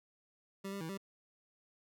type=tone with pitch steps; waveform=25% pulse; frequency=195.4 / 198.7 / 161.5 / 195.5 Hz; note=G3 / G3 / E3 / G3; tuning=-5 / +24 / -35 / -4 cents; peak=-36 dBFS; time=0.64-0.976 s; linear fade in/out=10 ms; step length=84 ms; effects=none